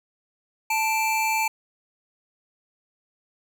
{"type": "tone pair together", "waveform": "square", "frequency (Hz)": [880, 2349], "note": ["A5", "D7"], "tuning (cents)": [0, 0], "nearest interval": "octave + perfect fourth", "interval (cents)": 1700, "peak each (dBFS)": [-24, -26], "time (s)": [0.7, 1.48], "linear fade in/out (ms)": 5, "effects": []}